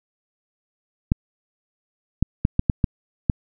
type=clicks; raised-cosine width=5 ms; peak=-4 dBFS; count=7; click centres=1.119 / 2.226 / 2.451 / 2.594 / 2.698 / 2.842 / 3.298 s; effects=none